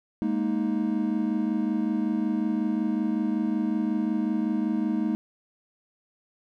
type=chord; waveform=triangle; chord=Ab suspended second; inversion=none; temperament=equal with one note detuned; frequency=207.7 / 233.1 / 312.4 Hz; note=Ab3 / Bb3 / Eb4; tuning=0 / 0 / +7 cents; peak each=-26 dBFS; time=0.22-5.15 s; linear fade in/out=0 ms; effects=none